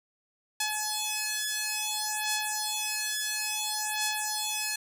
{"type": "beating tone pair", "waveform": "5% pulse", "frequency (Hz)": [853, 853.58], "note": ["G#5", "G#5"], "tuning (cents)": [46, 47], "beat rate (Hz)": 0.58, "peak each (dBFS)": -20, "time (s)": [0.6, 4.76], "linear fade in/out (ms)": 5, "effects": []}